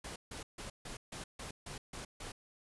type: noise bursts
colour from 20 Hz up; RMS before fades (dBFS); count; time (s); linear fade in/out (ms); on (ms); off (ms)
pink; -45; 9; 0.04-2.32; 5; 120; 150
effects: resampled to 24000 Hz